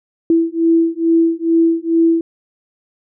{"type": "beating tone pair", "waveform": "sine", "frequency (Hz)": [329.6, 331.9], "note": ["E4", "E4"], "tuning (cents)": [0, 12], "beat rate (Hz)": 2.3, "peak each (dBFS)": -14, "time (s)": [0.3, 2.21], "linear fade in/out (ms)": 2, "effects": []}